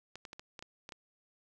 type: clicks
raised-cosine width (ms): 0.2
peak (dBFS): -28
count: 8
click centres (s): 0.156 / 0.252 / 0.331 / 0.395 / 0.592 / 0.625 / 0.891 / 0.922
effects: none